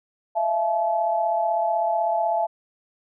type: tone cluster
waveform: sine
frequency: 641 / 677 / 861 Hz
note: E5 / E5 / A5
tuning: -49 / +46 / -38 cents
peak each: -30 / -22 / -24 dBFS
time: 0.35-2.47 s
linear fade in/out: 20 ms
effects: none